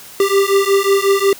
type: beating tone pair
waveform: square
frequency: 392 / 397.5 Hz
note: G4 / G4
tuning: 0 / +24 cents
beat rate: 5.5 Hz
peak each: -15 dBFS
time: 0.2-1.33 s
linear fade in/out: 2 ms
effects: white hiss -37 dBFS RMS until 1.39 s